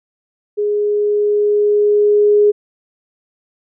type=tone with level ramp; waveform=sine; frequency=415.3 Hz; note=G#4; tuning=in tune; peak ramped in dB=-14 to -7 dBFS; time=0.57-2.52 s; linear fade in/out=20 ms; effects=none